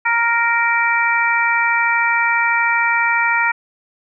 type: harmonic tone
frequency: 466.2 Hz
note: A#4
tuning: in tune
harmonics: 2 / 3 / 4 / 5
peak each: -19 / -19 / -19 / -19 dBFS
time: 0.05-3.52 s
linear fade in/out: 10 ms
effects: none